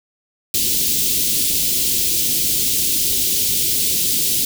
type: band-stop noise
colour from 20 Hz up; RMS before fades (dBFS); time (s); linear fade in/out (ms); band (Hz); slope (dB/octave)
white; -18; 0.54-4.45; 2; 400 to 3000; 24
effects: none